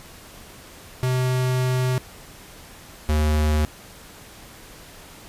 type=tone pair in turn; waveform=square; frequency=127.7 / 76.17 Hz; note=C3 / D#2; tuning=-42 / -36 cents; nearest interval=major sixth; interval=894 cents; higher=first; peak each=-20 / -18 dBFS; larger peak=second; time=1.03-1.98 / 3.09-3.65 s; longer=first; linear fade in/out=0 ms; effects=pink hiss -44 dBFS RMS until 5.28 s + resampled to 32000 Hz